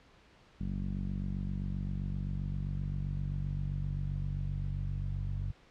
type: tone with low-pass filter sweep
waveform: sawtooth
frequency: 47.65 Hz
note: G1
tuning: 48 cents flat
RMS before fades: -35 dBFS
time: 0.6-5.52 s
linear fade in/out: 10 ms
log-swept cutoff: 200 to 120 Hz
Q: 3.6
effects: pink hiss -61 dBFS RMS until 5.7 s + low-pass 4000 Hz 12 dB/octave